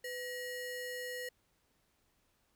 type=ring-modulated tone; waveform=square; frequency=1200 Hz; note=D6; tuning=37 cents sharp; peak=-37 dBFS; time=0.04-1.29 s; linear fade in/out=5 ms; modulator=700 Hz; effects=pink hiss -75 dBFS RMS until 2.55 s